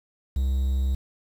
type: tone with quantisation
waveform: triangle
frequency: 66.4 Hz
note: C2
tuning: 26 cents sharp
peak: -19 dBFS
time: 0.36-0.95 s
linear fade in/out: 5 ms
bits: 8
effects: none